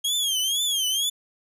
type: tone with vibrato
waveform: sawtooth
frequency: 3246 Hz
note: G#7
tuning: 40 cents flat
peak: -19 dBFS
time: 0.04-1.1 s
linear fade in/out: 10 ms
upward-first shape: triangle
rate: 2.1 Hz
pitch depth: 160 cents each way
effects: resampled to 32000 Hz